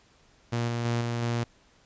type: tone with level steps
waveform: sawtooth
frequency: 118.2 Hz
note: A#2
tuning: 24 cents sharp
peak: -22 / -24 / -21 / -24 / -22 dBFS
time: 0.52-1.44 s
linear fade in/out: 10 ms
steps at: 0.68 / 0.85 / 1.01 / 1.22 s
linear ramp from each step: 5 ms
effects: pink hiss -61 dBFS RMS until 1.85 s + resampled to 16000 Hz